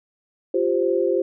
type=chord; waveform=sine; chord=F suspended second; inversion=none; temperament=equal; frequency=349.2 / 392 / 523.3 Hz; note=F4 / G4 / C5; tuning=0 / 0 / 0 cents; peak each=-22 dBFS; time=0.54-1.22 s; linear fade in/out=5 ms; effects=none